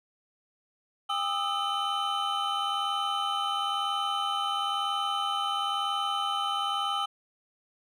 triangle tone cluster, 801 / 1220 / 1301 / 3047 Hz, G5 / D#6 / E6 / G7, +37 / -34 / -23 / -50 cents, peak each -31 dBFS, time 1.09-7.06 s, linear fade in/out 10 ms, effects none

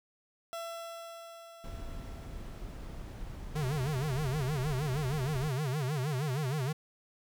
30% pulse tone with exponential decay, 671 Hz, E5, 31 cents sharp, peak -34 dBFS, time 0.53-3.75 s, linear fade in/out 0 ms, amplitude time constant 700 ms
brown noise, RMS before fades -42 dBFS, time 1.64-5.48 s, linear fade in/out 2 ms
square tone with vibrato, 140.1 Hz, C#3, 19 cents sharp, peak -31 dBFS, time 3.55-6.73 s, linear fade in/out 10 ms, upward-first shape sine, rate 6.4 Hz, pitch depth 200 cents each way
effects none

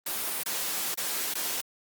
white noise with dropouts, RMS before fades -31 dBFS, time 0.06-1.61 s, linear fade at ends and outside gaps 5 ms, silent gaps 0.434-0.459 / 0.945-0.974 / 1.34-1.352 s, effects high-pass 200 Hz 12 dB/octave + Opus 32 kbps

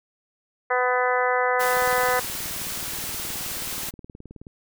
harmonic tone, 250.2 Hz, B3, 23 cents sharp, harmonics 2 / 3 / 4 / 5 / 6 / 7 / 8, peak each -24 / -26 / -27 / -28 / -29 / -29 / -30 dBFS, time 0.7-2.2 s, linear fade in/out 10 ms
white noise, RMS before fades -31 dBFS, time 1.59-3.91 s, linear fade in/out 20 ms
click train, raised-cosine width 3 ms, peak -28 dBFS, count 52, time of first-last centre 1.77-4.468 s, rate 18.9 Hz
effects none

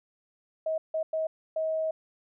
sine tone bursts at uneven times, 636 Hz, D#5, 38 cents sharp, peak -26 dBFS, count 4, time 0.66-0.78 / 0.94-1.03 / 1.13-1.27 / 1.56-1.91 s, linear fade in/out 5 ms, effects none

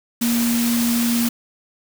sine tone in noise, 235.6 Hz, A#3, 19 cents sharp, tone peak -17 dBFS, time 0.21-1.29 s, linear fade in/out 10 ms, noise white, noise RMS -25 dBFS, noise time 0.21-1.29 s, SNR +5 dB, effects none

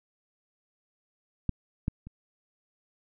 clicks, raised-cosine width 5 ms, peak -14 / -15 / -30 dBFS, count 3, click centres 1.493 / 1.881 / 2.07 s, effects none

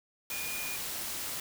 sine tone in noise, 2436 Hz, D#7, 37 cents flat, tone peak -39 dBFS, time 0.31-0.76 s, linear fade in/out 2 ms, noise white, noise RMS -37 dBFS, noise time 0.3-1.4 s, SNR -5 dB, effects none

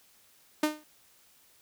sawtooth tone with exponential decay, 304.6 Hz, D#4, 37 cents flat, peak -17 dBFS, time 0.63-0.84 s, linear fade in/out 5 ms, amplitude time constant 45 ms, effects white hiss -62 dBFS RMS until 1.61 s

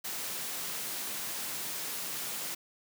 white high-pass noise, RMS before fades -37 dBFS, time 0.04-2.55 s, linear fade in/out 10 ms, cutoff 120 Hz, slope 96 dB/octave, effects none

